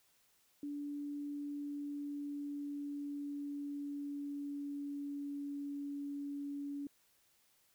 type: tone with pitch glide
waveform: sine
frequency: 289 to 284.4 Hz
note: D4 to C#4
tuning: -28 to +45 cents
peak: -39 dBFS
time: 0.63-6.87 s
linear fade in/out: 2 ms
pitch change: -27 cents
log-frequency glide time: 1.2-5.63 s
effects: white hiss -72 dBFS RMS until 7.74 s